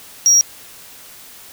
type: tone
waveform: triangle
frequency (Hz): 5670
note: F8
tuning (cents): +25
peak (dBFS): -7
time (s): 0.26-0.41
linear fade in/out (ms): 0
effects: white hiss -40 dBFS RMS until 1.52 s